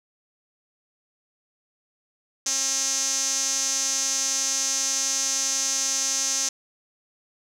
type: tone with band-pass filter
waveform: sawtooth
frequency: 269.4 Hz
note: C#4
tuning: 49 cents flat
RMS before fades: -25 dBFS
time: 2.46-6.49 s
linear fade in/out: 5 ms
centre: 6300 Hz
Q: 6.3
effects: none